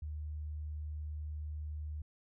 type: tone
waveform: sine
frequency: 75.8 Hz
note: D#2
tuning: 45 cents flat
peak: -38 dBFS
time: 0.02-2.02 s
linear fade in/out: 5 ms
effects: none